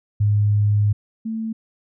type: tone pair in turn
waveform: sine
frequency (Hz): 103.83 / 222.6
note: G#2 / A3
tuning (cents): 0 / +20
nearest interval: octave + minor second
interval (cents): 1320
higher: second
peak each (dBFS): -14 / -23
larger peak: first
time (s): 0.2-0.93 / 1.25-1.53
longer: first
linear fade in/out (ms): 10
effects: none